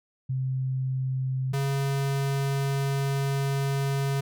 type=tone pair in turn; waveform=sine / square; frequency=130.8 / 138.04 Hz; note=C3 / C#3; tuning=0 / -7 cents; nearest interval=minor second; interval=93 cents; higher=second; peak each=-25 dBFS; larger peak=neither; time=0.29-1.53 / 1.53-4.21 s; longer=second; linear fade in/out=10 ms; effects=none